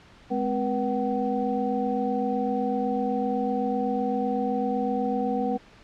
sine tone cluster, 210.5 / 258.4 / 483.3 / 756 Hz, G#3 / C4 / B4 / F#5, +24 / -21 / -38 / +37 cents, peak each -29 dBFS, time 0.3-5.58 s, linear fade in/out 20 ms, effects pink hiss -52 dBFS RMS until 5.83 s + low-pass 4000 Hz 12 dB/octave

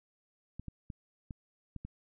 clicks, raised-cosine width 5 ms, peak -29 dBFS, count 6, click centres 0.596 / 0.683 / 0.902 / 1.308 / 1.763 / 1.85 s, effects none

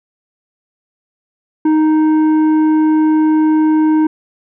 sine tone with tanh clipping, 311.1 Hz, D#4, in tune, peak -10 dBFS, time 1.65-4.07 s, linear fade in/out 5 ms, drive 8 dB, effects none

